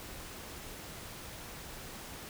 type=silence; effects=pink hiss -46 dBFS RMS until 2.29 s